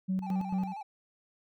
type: tone with tremolo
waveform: sine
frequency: 187.9 Hz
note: F#3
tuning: 27 cents sharp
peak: -26 dBFS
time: 0.08-0.74 s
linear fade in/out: 20 ms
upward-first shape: square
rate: 4.5 Hz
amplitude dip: 65%
type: tone with vibrato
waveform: triangle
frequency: 824 Hz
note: G#5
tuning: 14 cents flat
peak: -36 dBFS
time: 0.22-0.83 s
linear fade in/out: 10 ms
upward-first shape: square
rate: 11 Hz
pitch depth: 77 cents each way
effects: tanh soft clip ceiling -23 dBFS